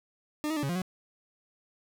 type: tone with pitch steps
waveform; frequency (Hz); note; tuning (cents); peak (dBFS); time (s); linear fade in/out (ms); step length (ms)
40% pulse; 301.5 / 317.1 / 294.2 / 138.2 / 175.3 / 184.8; D4 / D#4 / D4 / C#3 / F3 / F#3; +46 / +33 / +3 / -5 / +7 / -2; -28; 0.44-0.818; 0; 63
effects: none